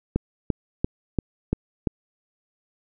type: click train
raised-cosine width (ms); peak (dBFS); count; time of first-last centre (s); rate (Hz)
3; -8; 6; 0.16-1.872; 2.92
effects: none